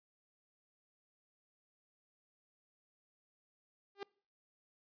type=tone with exponential growth; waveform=sawtooth; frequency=400 Hz; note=G4; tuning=35 cents sharp; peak=-34 dBFS; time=3.95-4.03 s; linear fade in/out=2 ms; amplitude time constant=17 ms; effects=noise-tail reverb RT60 0.5 s tail -26 dB re dry + resampled to 11025 Hz